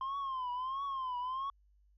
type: tone with vibrato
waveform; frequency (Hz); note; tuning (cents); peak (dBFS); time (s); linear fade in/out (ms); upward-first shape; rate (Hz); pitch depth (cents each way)
sine; 1046.5; C6; 0; -32; 0.01-1.5; 2; triangle; 1.5; 130
effects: tanh soft clip ceiling -34 dBFS + added 50 Hz sine -64 dBFS peak until 1.97 s